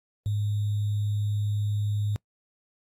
sine tone with sample-and-hold, 103.83 Hz, G#2, in tune, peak -24 dBFS, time 0.26-2.16 s, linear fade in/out 0 ms, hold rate 3675 Hz, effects noise-tail reverb RT60 0.1 s tail -24 dB re dry + AAC 64 kbps

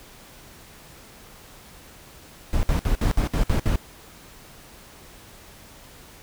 brown noise bursts, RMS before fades -20 dBFS, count 8, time 2.53-3.757 s, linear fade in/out 0 ms, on 100 ms, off 61 ms, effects pink hiss -47 dBFS RMS until 6.22 s

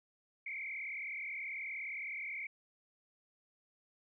sine tone with frequency modulation, 2217 Hz, C#7, in tune, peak -39 dBFS, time 0.46-2.47 s, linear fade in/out 5 ms, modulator 39 Hz, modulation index 3.2, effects none

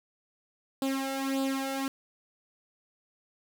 sawtooth tone with flanger, 269.8 Hz, C#4, 47 cents flat, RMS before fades -31 dBFS, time 0.82-1.88 s, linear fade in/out 2 ms, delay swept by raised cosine 0.24 to 1.44 ms, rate 1.7 Hz, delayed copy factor +0.75, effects 9-bit

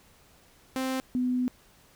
sawtooth / sine tone pair in turn, 261.6 / 250.6 Hz, C4 / B3, 0 / +25 cents, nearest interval minor second, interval 75 cents, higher first, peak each -24 dBFS, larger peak neither, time 0.76-1 / 1.15-1.48 s, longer second, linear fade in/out 0 ms, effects pink hiss -59 dBFS RMS until 1.95 s

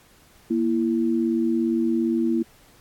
sine tone pair together, 235.3 / 332.8 Hz, A#3 / E4, +16 / +17 cents, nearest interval tritone, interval 601 cents, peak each -22 dBFS, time 0.5-2.43 s, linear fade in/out 10 ms, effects pink hiss -55 dBFS RMS until 2.8 s + AAC 64 kbps

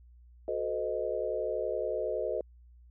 sine chord, F# diminished seventh, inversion none, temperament equal with one note detuned, 370 / 440 / 511.6 / 622.3 Hz, F#4 / A4 / C5 / Eb5, 0 / 0 / -39 / 0 cents, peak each -38 / -35 / -35 / -34 dBFS, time 0.48-2.41 s, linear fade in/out 2 ms, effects added 60 Hz sine -53 dBFS peak until 2.9 s

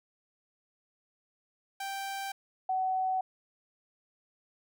sawtooth / sine tone pair in turn, 784 / 751.9 Hz, G5 / F#5, 0 / +28 cents, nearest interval minor second, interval 72 cents, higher first, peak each -31 / -27 dBFS, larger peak second, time 1.8-2.32 / 2.69-3.21 s, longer neither, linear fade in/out 5 ms, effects none

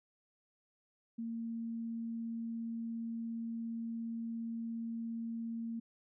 sine tone, 229.3 Hz, A#3, 28 cents flat, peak -37 dBFS, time 1.18-5.8 s, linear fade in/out 10 ms, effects none

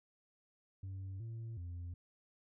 sine tone with pitch steps, 95.8 / 113.8 / 87.2 Hz, G2 / A#2 / F2, -39 / -41 / -2 cents, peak -39 dBFS, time 0.83-1.94 s, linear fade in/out 5 ms, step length 370 ms, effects tanh soft clip ceiling -41 dBFS

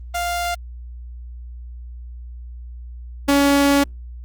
sawtooth tone pair in turn, 698.5 / 281.7 Hz, F5 / C#4, 0 / +28 cents, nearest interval octave + major third, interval 1572 cents, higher first, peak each -17 / -9 dBFS, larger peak second, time 0.14-0.55 / 3.28-3.84 s, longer second, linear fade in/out 10 ms, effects added 60 Hz sine -32 dBFS peak until 4.24 s + Opus 24 kbps

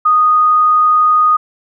sine tone, 1239 Hz, D#6, 8 cents flat, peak -7 dBFS, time 0.05-1.37 s, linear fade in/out 10 ms, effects none

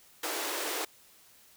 pink high-pass noise, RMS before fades -34 dBFS, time 0.23-0.85 s, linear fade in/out 5 ms, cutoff 300 Hz, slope 96 dB/octave, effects white hiss -59 dBFS RMS until 1.56 s

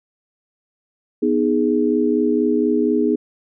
sine chord, G# minor, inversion first, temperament equal, 246.9 / 311.1 / 415.3 Hz, B3 / D#4 / G#4, 0 / 0 / 0 cents, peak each -19 dBFS, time 1.22-3.16 s, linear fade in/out 10 ms, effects none

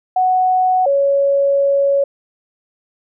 sine tone pair in turn, 741 / 557.7 Hz, F#5 / C#5, +2 / +10 cents, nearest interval perfect fourth, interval 492 cents, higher first, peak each -11 dBFS, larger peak neither, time 0.16-0.86 / 0.86-2.04 s, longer second, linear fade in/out 5 ms, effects none

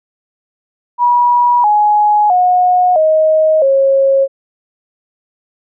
sine tone with pitch steps, 968 / 837.8 / 725.2 / 627.7 / 543.3 Hz, B5 / G#5 / F#5 / D#5 / C#5, -35 / +15 / -35 / +15 / -35 cents, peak -7 dBFS, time 0.98-4.28 s, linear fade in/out 50 ms, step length 660 ms, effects none

